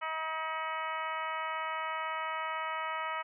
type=harmonic tone with a mistuned harmonic; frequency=318 Hz; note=D#4; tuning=38 cents sharp; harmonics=2 / 3 / 4 / 5 / 6 / 7 / 8 / 9; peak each=-43 / -38 / -37 / -48 / -42 / -43 / -49 / -49 dBFS; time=0.01-3.23 s; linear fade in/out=20 ms; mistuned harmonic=9; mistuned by=+65 cents; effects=none